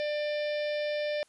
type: harmonic tone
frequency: 595 Hz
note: D5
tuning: 22 cents sharp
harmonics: 1 / 3 / 4 / 5 / 6 / 7 / 8 / 9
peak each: -29 / -41 / -41 / -48 / -45 / -51 / -49 / -50 dBFS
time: 0-1.23 s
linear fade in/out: 0 ms
effects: white hiss -66 dBFS RMS until 1.28 s + resampled to 24000 Hz